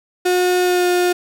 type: tone with pitch glide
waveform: 35% pulse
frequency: 361.4 to 356.8 Hz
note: F#4 to F4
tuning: -41 to +37 cents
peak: -12 dBFS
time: 0.25-1.13 s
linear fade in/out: 10 ms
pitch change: -22 cents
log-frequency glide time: 0.63-0.86 s
effects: none